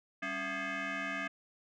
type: tone with frequency modulation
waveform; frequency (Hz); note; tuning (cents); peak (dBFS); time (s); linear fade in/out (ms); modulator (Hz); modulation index
sine; 196; G3; 0; -32; 0.22-1.28; 10; 473; 4.9
effects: tanh soft clip ceiling -33 dBFS